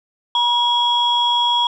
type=tone pair together; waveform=sine; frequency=960 / 3322 Hz; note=B5 / G#7; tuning=-49 / 0 cents; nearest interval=octave + major sixth; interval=2149 cents; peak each=-16 dBFS; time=0.35-1.67 s; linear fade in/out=2 ms; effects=tanh soft clip ceiling -7 dBFS